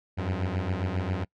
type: beating tone pair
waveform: sawtooth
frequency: 88.8 / 96.2 Hz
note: F2 / G2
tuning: +29 / -32 cents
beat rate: 7.4 Hz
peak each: -26 dBFS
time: 0.17-1.25 s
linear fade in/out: 20 ms
effects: noise-tail reverb RT60 0.1 s tail -25 dB re dry + low-pass 3000 Hz 12 dB/octave